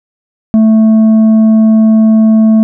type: tone with tanh clipping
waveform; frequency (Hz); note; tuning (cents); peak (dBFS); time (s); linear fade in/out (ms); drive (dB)
sine; 220; A3; 0; -4; 0.54-2.63; 0; 5
effects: none